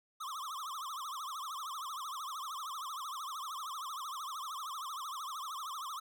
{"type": "tone with vibrato", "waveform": "square", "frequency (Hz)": 1161, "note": "D6", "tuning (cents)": -20, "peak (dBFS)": -40, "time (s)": [0.2, 6], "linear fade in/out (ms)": 10, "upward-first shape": "triangle", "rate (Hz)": 13, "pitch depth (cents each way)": 250, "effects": []}